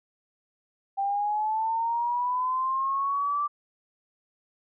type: linear sweep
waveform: sine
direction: up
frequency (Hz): 784 to 1174.7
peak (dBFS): -24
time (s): 0.97-3.48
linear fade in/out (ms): 20
effects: none